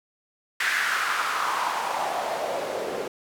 white noise with band-pass filter sweep, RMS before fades -27 dBFS, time 0.6-3.08 s, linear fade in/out 5 ms, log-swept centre 1800 to 440 Hz, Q 3.3, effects none

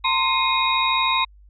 sine tone cluster, 911 / 1044 / 2133 / 2481 / 3779 Hz, A#5 / C6 / C7 / D#7 / A#7, -40 / -4 / +33 / -6 / +23 cents, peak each -26 / -21 / -28 / -25 / -23 dBFS, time 0.04-1.25 s, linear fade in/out 10 ms, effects added 50 Hz sine -46 dBFS peak until 1.49 s

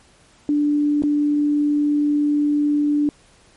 sine tone with dropouts, 293.7 Hz, D4, in tune, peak -15 dBFS, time 0.49-3.09 s, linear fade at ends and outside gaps 1 ms, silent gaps 1.022-1.036 s, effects pink hiss -53 dBFS RMS until 3.56 s + MP3 48 kbps

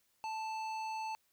triangle tone with hard clipping, 880 Hz, A5, in tune, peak -39 dBFS, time 0.24-1.15 s, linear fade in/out 0 ms, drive 16 dB, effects white hiss -75 dBFS RMS until 1.32 s

